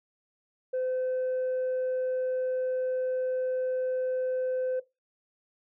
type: tone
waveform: sine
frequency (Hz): 512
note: C5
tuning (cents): -38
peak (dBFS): -25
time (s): 0.73-4.8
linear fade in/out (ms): 10
effects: noise-tail reverb RT60 0.2 s tail -17 dB re dry + tanh soft clip ceiling -25 dBFS